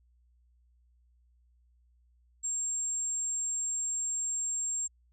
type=tone; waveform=sine; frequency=7459 Hz; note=A#8; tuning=in tune; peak=-30 dBFS; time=2.43-4.88 s; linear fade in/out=20 ms; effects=added 60 Hz sine -63 dBFS peak until 5.12 s